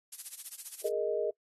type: noise with tremolo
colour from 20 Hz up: violet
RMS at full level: -36 dBFS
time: 0.12-0.89 s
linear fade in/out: 5 ms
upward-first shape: sine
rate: 15 Hz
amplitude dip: 95%
type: chord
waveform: sine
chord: Ab suspended second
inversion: none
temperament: equal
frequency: 415.3 / 466.2 / 622.3 Hz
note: Ab4 / Bb4 / Eb5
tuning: 0 / 0 / 0 cents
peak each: -33 dBFS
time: 0.84-1.31 s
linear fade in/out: 10 ms
effects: noise-tail reverb RT60 0.1 s tail -25 dB re dry + AAC 32 kbps